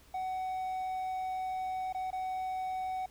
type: tone with dropouts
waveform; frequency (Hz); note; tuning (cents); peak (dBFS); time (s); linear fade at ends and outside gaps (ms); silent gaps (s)
triangle; 749; F#5; +21; -31; 0.14-3.06; 5; 1.927-1.946 / 2.106-2.128
effects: added 60 Hz sine -61 dBFS peak until 3.1 s + pink hiss -61 dBFS RMS until 3.1 s